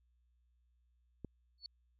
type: click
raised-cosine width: 3 ms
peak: -30 dBFS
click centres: 1.247 s
type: tone with exponential growth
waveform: sine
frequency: 4435 Hz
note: C#8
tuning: in tune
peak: -39 dBFS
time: 1.58-1.66 s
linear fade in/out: 1 ms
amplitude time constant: 16 ms
effects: added 60 Hz sine -70 dBFS peak until 1.99 s + MP3 32 kbps